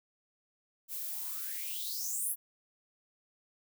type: noise with high-pass filter sweep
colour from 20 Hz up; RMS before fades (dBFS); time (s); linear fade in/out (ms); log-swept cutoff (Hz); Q
violet; -37; 0.88-2.36; 50; 410 to 12000; 7.9
effects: none